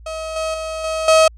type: tone with level steps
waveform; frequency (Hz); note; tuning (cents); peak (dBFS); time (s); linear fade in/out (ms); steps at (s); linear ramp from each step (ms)
35% pulse; 638; D#5; +43; -23 / -18 / -22 / -18 / -7; 0.06-1.28; 5; 0.36 / 0.54 / 0.84 / 1.08; 2
effects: added 57 Hz sine -38 dBFS peak until 1.37 s + resampled to 22050 Hz